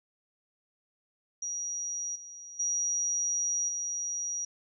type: tone with level steps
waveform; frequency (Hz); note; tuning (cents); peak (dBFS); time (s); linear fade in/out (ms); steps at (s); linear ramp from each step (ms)
sine; 5760; F#8; -47; -32 / -43 / -27 / -31; 1.42-4.45; 5; 2.15 / 2.59 / 3.68; 10
effects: none